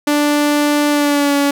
sawtooth tone with pitch glide, 293.7 to 283.5 Hz, D4 to C#4, 0 to +39 cents, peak -8 dBFS, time 0.07-1.51 s, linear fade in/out 5 ms, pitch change -61 cents, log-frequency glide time 0.9-1.35 s, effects none

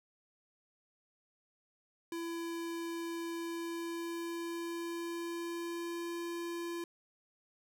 square tone with pitch glide, 335.8 to 341.3 Hz, E4 to F4, +32 to -40 cents, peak -38 dBFS, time 2.12-6.84 s, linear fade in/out 2 ms, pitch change +28 cents, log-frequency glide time 3.31-6.16 s, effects none

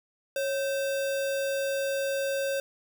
sine tone with sample-and-hold, 550 Hz, C#5, 14 cents flat, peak -26 dBFS, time 0.36-2.6 s, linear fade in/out 2 ms, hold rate 2100 Hz, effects none

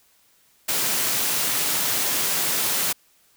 white high-pass noise, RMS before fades -23 dBFS, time 0.68-2.93 s, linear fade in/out 10 ms, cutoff 110 Hz, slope 96 dB/octave, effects white hiss -60 dBFS RMS until 3.36 s

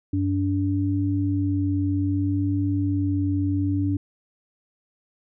sine tone pair together, 96.22 / 288 Hz, G2 / D4, -32 / -34 cents, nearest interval octave + perfect fifth, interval 1898 cents, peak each -23 / -23 dBFS, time 0.13-3.97 s, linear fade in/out 5 ms, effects none

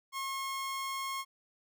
sawtooth tone, 1080 Hz, C#6, 45 cents flat, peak -31 dBFS, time 0.12-1.25 s, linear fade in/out 50 ms, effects none

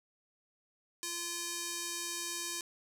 square tone with band-pass filter, 344.3 Hz, F4, 25 cents flat, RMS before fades -39 dBFS, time 1.03-2.61 s, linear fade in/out 0 ms, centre 7400 Hz, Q 1.2, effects 10-bit

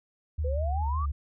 sine tone with vibrato, 73.42 Hz, D2, in tune, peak -26 dBFS, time 0.38-1.12 s, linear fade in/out 10 ms, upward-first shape square, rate 5.4 Hz, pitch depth 68 cents each way
sine exponential sweep, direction up, 485 to 1211 Hz, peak -32 dBFS, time 0.44-1.06 s, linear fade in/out 10 ms
effects none

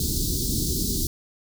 pink band-stop noise, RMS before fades -25 dBFS, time 0-1.07 s, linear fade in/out 2 ms, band 380 to 4000 Hz, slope 48 dB/octave, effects none

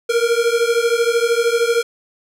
square beating tone pair, 462 / 475 Hz, A#4 / A#4, -16 / +33 cents, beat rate 13 Hz, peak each -18 dBFS, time 0.09-1.83 s, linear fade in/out 10 ms, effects low-pass 11000 Hz 12 dB/octave + 9-bit

